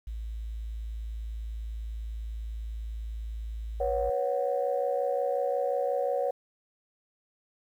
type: tone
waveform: sine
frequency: 55 Hz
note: A1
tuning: in tune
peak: -33 dBFS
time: 0.07-4.1 s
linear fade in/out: 5 ms
type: chord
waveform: sine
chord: B suspended second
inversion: none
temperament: equal with one note detuned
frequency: 488.8 / 554.4 / 740 Hz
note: B4 / C#5 / F#5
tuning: -18 / 0 / 0 cents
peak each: -30 / -28 / -32 dBFS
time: 3.8-6.31 s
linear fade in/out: 5 ms
effects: tanh soft clip ceiling -16 dBFS + 10-bit